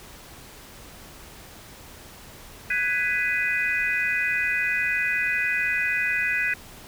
sine chord, G# minor seventh, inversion third, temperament just, 1495.1 / 1661.2 / 1993.5 / 2492 Hz, F#6 / G#6 / B6 / D#7, +18 / 0 / +16 / +2 cents, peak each -29 / -29 / -26 / -26 dBFS, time 2.7-6.54 s, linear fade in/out 5 ms, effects pink hiss -45 dBFS RMS until 6.87 s

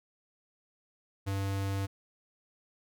square tone, 98 Hz, G2, in tune, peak -31 dBFS, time 1.26-1.87 s, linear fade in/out 20 ms, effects none

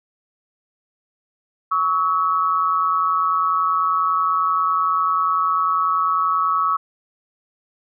sine tone pair together, 1123 / 1293.2 Hz, C#6 / E6, +22 / -34 cents, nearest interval major second, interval 244 cents, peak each -19 dBFS, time 1.71-6.77 s, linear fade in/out 10 ms, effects none

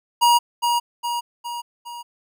square tone with echo, 952 Hz, A#5, 36 cents sharp, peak -13 dBFS, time 0.21-0.39 s, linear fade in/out 20 ms, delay 410 ms, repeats 4, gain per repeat -5 dB, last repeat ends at 2.03 s, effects none

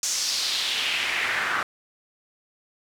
pink noise with band-pass filter sweep, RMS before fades -26 dBFS, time 0.03-1.63 s, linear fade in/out 2 ms, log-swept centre 6500 to 1400 Hz, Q 2.6, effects none

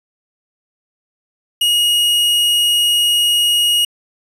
45% pulse tone, 2880 Hz, F#7, 47 cents flat, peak -11 dBFS, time 1.61-3.85 s, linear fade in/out 5 ms, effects resampled to 32000 Hz

